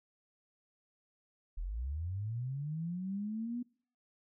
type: linear sweep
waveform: sine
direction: up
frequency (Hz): 36.71 to 246.9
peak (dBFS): -35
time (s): 1.57-3.63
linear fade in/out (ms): 10
effects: noise-tail reverb RT60 0.5 s tail -22 dB re dry